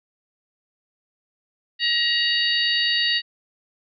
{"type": "harmonic tone with a mistuned harmonic", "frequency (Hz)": 949, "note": "A#5", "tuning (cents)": 31, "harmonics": [2, 3, 4, 5], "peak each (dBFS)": [-24, -24, -24, -24], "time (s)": [1.79, 3.22], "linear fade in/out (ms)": 50, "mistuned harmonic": 5, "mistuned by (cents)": -73, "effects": []}